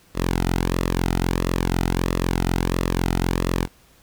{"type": "tone with flanger", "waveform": "sawtooth", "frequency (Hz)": 44, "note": "F1", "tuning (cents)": 14, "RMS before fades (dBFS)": -22, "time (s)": [0.14, 3.68], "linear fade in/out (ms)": 50, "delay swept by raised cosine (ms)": [1.3, 1.81], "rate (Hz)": 1.5, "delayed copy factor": -0.65, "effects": ["pink hiss -55 dBFS RMS until 4.02 s"]}